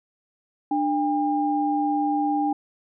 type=tone pair together; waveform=sine; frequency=297.1 / 804 Hz; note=D4 / G5; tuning=+20 / +44 cents; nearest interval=octave + perfect fourth; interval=1724 cents; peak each=-23 dBFS; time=0.71-2.53 s; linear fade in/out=5 ms; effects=none